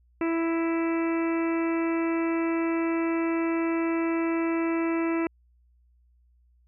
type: harmonic tone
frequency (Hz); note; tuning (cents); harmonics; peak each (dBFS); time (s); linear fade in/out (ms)
330.8; E4; +6; 1 / 2 / 3 / 4 / 5 / 6 / 7 / 8; -24 / -36 / -37 / -38 / -44 / -40 / -41 / -42; 0.21-5.27; 2
effects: added 60 Hz sine -59 dBFS peak until 6.67 s